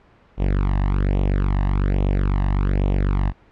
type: tone with flanger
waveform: sawtooth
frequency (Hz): 48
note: G1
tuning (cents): -36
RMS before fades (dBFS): -19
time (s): 0.37-3.33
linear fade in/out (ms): 50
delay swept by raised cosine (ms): 0.31 to 1.08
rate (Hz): 1.2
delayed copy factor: +0.85
effects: pink hiss -53 dBFS RMS until 3.51 s + low-pass 2000 Hz 12 dB/octave